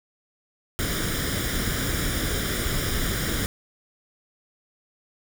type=noise with comb filter; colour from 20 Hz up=pink; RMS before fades=-26 dBFS; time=0.79-3.46 s; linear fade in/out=0 ms; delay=0.57 ms; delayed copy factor=+0.7; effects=none